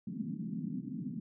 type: band-pass noise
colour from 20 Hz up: white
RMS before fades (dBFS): -39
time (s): 0.07-1.2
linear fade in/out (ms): 5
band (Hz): 150 to 260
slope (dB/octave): 48
effects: none